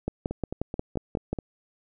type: two click trains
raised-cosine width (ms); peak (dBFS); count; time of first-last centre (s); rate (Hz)
2; -14 / -18; 8 / 6; 0.08-1.33 / 0.31-1.388; 5.6 / 4.64
effects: none